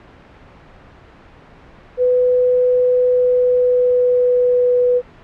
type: tone with pitch glide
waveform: sine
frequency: 498.9 to 493.7 Hz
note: B4 to B4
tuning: +17 to -1 cents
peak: -11 dBFS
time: 1.97-5.02 s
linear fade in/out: 50 ms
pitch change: -18 cents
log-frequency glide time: 2.99-4.73 s
effects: pink hiss -43 dBFS RMS until 5.23 s + low-pass 2000 Hz 12 dB/octave